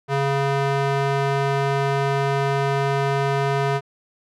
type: tone with band-pass filter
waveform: square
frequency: 138.59 Hz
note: C#3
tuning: in tune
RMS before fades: -21 dBFS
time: 0.08-3.81 s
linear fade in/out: 50 ms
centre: 860 Hz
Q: 0.56
effects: none